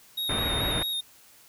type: tone with vibrato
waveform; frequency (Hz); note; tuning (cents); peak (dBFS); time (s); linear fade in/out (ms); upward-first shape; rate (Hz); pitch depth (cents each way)
square; 3722; A#7; -3; -28; 0.17-1.01; 10; square; 4.6; 22
type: low-pass noise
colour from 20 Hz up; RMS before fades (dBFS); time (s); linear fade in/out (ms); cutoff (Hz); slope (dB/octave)
pink; -30; 0.29-0.83; 5; 2600; 24
effects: white hiss -55 dBFS RMS until 1.48 s